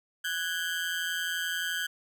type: ring-modulated tone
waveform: 30% pulse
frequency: 1568 Hz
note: G6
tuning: in tune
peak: -24 dBFS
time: 0.24-1.87 s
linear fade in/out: 10 ms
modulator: 85.7 Hz
effects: none